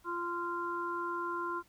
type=harmonic tone; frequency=346.4 Hz; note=F4; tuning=14 cents flat; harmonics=1 / 3 / 4; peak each=-39 / -36 / -39 dBFS; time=0.04-1.63 s; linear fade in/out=50 ms; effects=pink hiss -66 dBFS RMS until 1.68 s